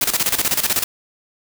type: noise with tremolo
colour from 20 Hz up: white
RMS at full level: -17 dBFS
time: 0.01-0.84 s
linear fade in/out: 5 ms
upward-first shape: square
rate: 16 Hz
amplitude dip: 75%
effects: none